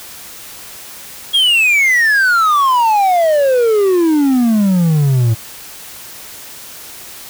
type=exponential sweep; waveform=triangle; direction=down; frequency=3322 to 110 Hz; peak=-7 dBFS; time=1.33-5.35 s; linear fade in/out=20 ms; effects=white hiss -33 dBFS RMS until 7.29 s